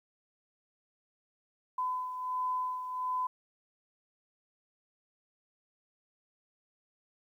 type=beating tone pair; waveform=sine; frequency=1010 / 1011.4 Hz; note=B5 / B5; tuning=+39 / +41 cents; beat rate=1.4 Hz; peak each=-32 / -40 dBFS; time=1.78-3.27 s; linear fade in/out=5 ms; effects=11-bit